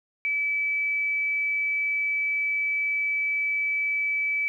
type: tone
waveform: sine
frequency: 2301 Hz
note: D7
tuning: 36 cents flat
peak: -23 dBFS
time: 0.25-4.48 s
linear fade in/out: 0 ms
effects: 10-bit